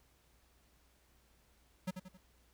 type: tone with echo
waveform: square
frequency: 185 Hz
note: F#3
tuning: in tune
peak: -35 dBFS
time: 1.87-1.91 s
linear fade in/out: 10 ms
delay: 89 ms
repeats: 3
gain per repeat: -7 dB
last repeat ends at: 2.177 s
effects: added 60 Hz sine -70 dBFS peak until 2.53 s + pink hiss -71 dBFS RMS until 2.53 s